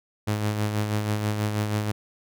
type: tone with tremolo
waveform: sawtooth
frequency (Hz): 105.6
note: G#2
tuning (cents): +29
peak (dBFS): -18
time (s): 0.27-1.92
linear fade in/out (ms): 10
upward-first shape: sine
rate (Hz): 6.2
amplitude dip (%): 45
effects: none